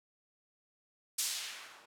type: noise with low-pass filter sweep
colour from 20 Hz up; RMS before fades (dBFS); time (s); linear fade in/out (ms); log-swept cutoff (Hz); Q
violet; -40; 1.18-1.86; 10; 8200 to 780; 0.86
effects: none

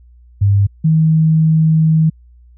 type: tone pair in turn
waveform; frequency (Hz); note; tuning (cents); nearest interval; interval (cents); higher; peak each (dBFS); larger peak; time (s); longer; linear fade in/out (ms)
sine; 100 / 158.74; G2 / D#3; +35 / +35; minor sixth; 800; second; -8; neither; 0.41-0.67 / 0.84-2.1; second; 10
effects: added 60 Hz sine -41 dBFS peak until 2.57 s

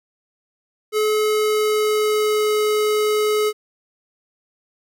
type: tone with pitch glide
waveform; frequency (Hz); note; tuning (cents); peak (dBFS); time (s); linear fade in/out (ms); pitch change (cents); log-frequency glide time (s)
square; 428 to 425; A4 to G#4; -48 to +40; -17; 0.92-3.53; 50; -12; 1.13-2.52
effects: none

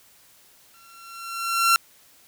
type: tone with exponential growth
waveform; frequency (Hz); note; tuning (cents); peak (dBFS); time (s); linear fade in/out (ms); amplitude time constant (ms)
sawtooth; 1362; F6; -44; -10; 0.74-1.76; 0; 220
effects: white hiss -55 dBFS RMS until 2.27 s

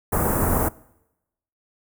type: band-stop noise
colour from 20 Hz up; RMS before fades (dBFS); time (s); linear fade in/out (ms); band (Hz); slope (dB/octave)
pink; -21; 0.12-0.69; 10; 1400 to 9800; 24
effects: noise-tail reverb RT60 0.9 s tail -23 dB re dry

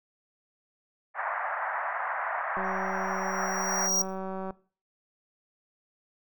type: band-pass noise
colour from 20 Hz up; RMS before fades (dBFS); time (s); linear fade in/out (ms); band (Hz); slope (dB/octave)
pink; -32; 1.14-3.9; 50; 660 to 1900; 48
type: click train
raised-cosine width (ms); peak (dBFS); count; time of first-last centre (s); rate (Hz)
1; -23; 369; 2.57-4.507; 190
type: tone with exponential growth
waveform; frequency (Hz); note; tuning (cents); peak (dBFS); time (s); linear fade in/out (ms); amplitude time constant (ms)
square; 5710; F8; +37; -23; 2.64-4.02; 5; 300
effects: noise-tail reverb RT60 0.4 s tail -20 dB re dry

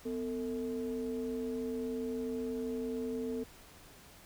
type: ring-modulated tone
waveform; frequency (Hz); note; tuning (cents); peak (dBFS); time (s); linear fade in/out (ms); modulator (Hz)
triangle; 98.4; G2; +7; -29; 0.05-3.44; 10; 350
effects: pink hiss -56 dBFS RMS until 4.25 s

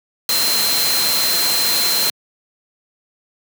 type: tone in noise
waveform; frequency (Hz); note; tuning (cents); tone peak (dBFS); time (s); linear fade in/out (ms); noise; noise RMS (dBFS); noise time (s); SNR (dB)
sine; 4128; C8; -24; -18; 0.29-2.1; 2; white; -19; 0.29-2.1; -2
effects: high-pass 150 Hz 12 dB/octave

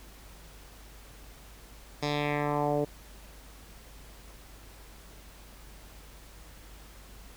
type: tone with low-pass filter sweep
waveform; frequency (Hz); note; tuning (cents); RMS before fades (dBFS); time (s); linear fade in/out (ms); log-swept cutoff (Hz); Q
10% pulse; 146.8; D3; 0; -29; 2.02-2.85; 10; 5400 to 470; 2.2
effects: added 50 Hz sine -50 dBFS peak until 7.36 s + pink hiss -53 dBFS RMS until 7.36 s

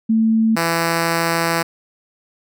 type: tone pair in turn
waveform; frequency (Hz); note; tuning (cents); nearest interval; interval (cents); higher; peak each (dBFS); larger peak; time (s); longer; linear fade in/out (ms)
sine / 5% pulse; 222.7 / 166.84; A3 / E3; +21 / +21; perfect fourth; 500; first; -12 / -5; second; 0.09-0.56 / 0.56-1.63; second; 10
effects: none

